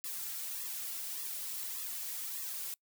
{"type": "noise with flanger", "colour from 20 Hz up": "blue", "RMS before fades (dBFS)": -40, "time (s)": [0.04, 2.74], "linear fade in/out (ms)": 0, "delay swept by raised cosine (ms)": [1.3, 3.4], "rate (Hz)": 1.7, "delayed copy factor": -1, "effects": ["noise-tail reverb RT60 0.1 s tail -25 dB re dry"]}